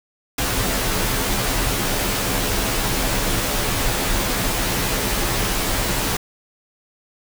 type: noise with comb filter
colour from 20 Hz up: pink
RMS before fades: -21 dBFS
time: 0.38-6.17 s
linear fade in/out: 5 ms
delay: 13 ms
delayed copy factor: -0.75
effects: none